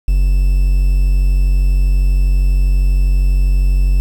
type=tone with quantisation; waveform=triangle; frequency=46.25 Hz; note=F#1; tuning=in tune; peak=-7 dBFS; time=0.08-4 s; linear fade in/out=0 ms; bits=6; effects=none